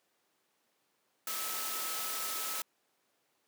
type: tone in noise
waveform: sine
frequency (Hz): 1295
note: E6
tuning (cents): -31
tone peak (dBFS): -44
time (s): 1.27-2.62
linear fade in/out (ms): 2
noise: white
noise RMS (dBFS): -37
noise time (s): 1.27-2.62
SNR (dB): -10
effects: pink hiss -75 dBFS RMS until 3.47 s + high-pass 300 Hz 12 dB/octave